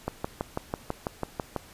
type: click train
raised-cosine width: 1 ms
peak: -14 dBFS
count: 10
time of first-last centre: 0.08-1.563 s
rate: 6.07 Hz
effects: pink hiss -51 dBFS RMS until 1.73 s + resampled to 32000 Hz